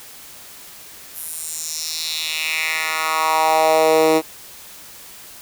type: tone with high-pass filter sweep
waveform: 10% pulse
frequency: 158.6 Hz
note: D#3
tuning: 33 cents sharp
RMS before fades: -19 dBFS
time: 1.13-4.22 s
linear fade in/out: 50 ms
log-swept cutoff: 12000 to 350 Hz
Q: 2.7
effects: white hiss -40 dBFS RMS until 5.41 s